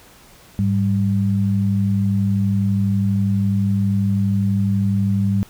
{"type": "tone pair together", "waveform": "sine", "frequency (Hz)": [103.83, 196], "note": ["G#2", "G3"], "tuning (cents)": [0, 0], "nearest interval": "major seventh", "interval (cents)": 1100, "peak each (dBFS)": [-18, -18], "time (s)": [0.59, 5.43], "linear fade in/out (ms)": 0, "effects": ["pink hiss -47 dBFS RMS until 5.49 s"]}